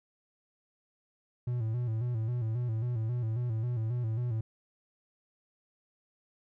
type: tone with vibrato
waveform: triangle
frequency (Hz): 116.54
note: A#2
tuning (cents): 0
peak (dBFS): -27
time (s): 1.47-4.41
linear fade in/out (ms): 5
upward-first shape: square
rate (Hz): 3.7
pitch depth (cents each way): 86
effects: none